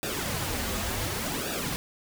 pink noise with flanger, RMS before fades -31 dBFS, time 0.03-1.76 s, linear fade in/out 0 ms, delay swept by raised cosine 0.94 to 6.84 ms, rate 0.68 Hz, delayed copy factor -0.7, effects none

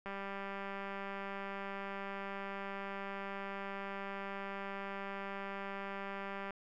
click train, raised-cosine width 0.5 ms, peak -28 dBFS, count 1271, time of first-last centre 0.06-6.507 s, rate 197 Hz, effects none

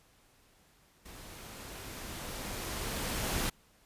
pink noise with level ramp, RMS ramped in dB -50 to -32 dBFS, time 1.05-3.5 s, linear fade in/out 10 ms, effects pink hiss -65 dBFS RMS until 3.85 s + resampled to 32000 Hz

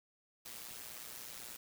white noise with amplitude modulation, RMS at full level -45 dBFS, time 0.45-1.57 s, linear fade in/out 10 ms, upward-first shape sine, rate 120 Hz, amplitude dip 75%, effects none

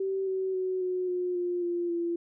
sine tone with pitch steps, 385.5 / 378.9 / 372.4 / 366 / 359.7 / 353.5 / 347.4 / 341.5 Hz, G4 / F#4 / F#4 / F#4 / F#4 / F4 / F4 / F4, -29 / +41 / +11 / -19 / -49 / +21 / -9 / -39 cents, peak -27 dBFS, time 0-2.16 s, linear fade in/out 5 ms, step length 270 ms, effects none

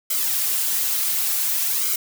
blue noise with flanger, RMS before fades -22 dBFS, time 0.1-1.96 s, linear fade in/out 5 ms, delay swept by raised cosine 1.1 to 6.8 ms, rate 0.56 Hz, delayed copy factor -0.95, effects none

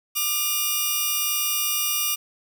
5% pulse tone pair together, 1200 / 2843 Hz, D6 / F7, +37 / +30 cents, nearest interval octave + minor third, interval 1493 cents, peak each -15 / -14 dBFS, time 0.15-2.16 s, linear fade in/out 20 ms, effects none

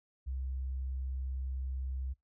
sine tone, 65.41 Hz, C2, in tune, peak -34 dBFS, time 0.26-2.14 s, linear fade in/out 20 ms, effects noise-tail reverb RT60 0.2 s tail -26 dB re dry

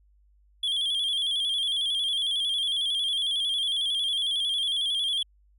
triangle tone with vibrato, 3300 Hz, G#7, 12 cents flat, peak -23 dBFS, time 0.63-5.23 s, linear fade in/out 5 ms, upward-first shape square, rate 11 Hz, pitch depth 54 cents each way, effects added 50 Hz sine -58 dBFS peak until 5.58 s

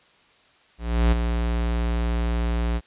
square tone with ADSR envelope, 58.27 Hz, A#1, in tune, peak -15 dBFS, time 0.78-2.81 s, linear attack 340 ms, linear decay 16 ms, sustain -7 dB, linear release 46 ms, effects white hiss -57 dBFS RMS until 2.86 s + resampled to 8000 Hz

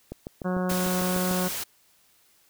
click train, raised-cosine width 2 ms, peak -21 dBFS, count 9, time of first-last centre 0.12-1.312 s, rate 6.71 Hz
harmonic tone, 182.6 Hz, F#3, 23 cents flat, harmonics 1 / 2 / 3 / 4 / 5 / 6 / 7 / 8 / 9, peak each -26 / -33 / -32 / -37 / -42 / -38 / -43 / -40 / -47 dBFS, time 0.44-1.49 s, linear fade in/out 20 ms
white noise, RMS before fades -32 dBFS, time 0.69-1.64 s, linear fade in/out 10 ms
effects white hiss -62 dBFS RMS until 2.49 s

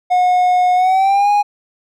triangle tone with pitch glide, 725 to 823.2 Hz, F#5 to G#5, -35 to -16 cents, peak -8 dBFS, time 0.1-1.43 s, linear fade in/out 20 ms, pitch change +219 cents, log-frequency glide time 0.75-1.3 s, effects none

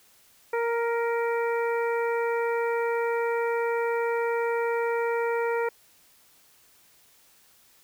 harmonic tone with a mistuned harmonic, 466.2 Hz, A#4, in tune, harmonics 1 / 2 / 3 / 4 / 5, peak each -25 / -31 / -35 / -37 / -39 dBFS, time 0.53-5.69 s, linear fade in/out 5 ms, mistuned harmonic 4, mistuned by +16 cents, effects white hiss -59 dBFS RMS until 7.83 s

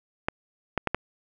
clicks, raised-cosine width 0.5 ms, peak -9 dBFS, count 4, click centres 0.285 / 0.777 / 0.873 / 0.946 s, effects none

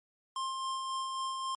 square tone with tremolo, 1058 Hz, C6, 19 cents sharp, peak -33 dBFS, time 0.36-1.55 s, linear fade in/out 2 ms, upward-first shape sine, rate 3.7 Hz, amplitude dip 30%, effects MP3 48 kbps

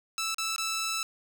10% pulse tone with dropouts, 1318.5 Hz, E6, in tune, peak -21 dBFS, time 0.18-1.03 s, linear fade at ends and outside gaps 1 ms, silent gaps 0.345-0.383 / 0.562-0.581 s, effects none

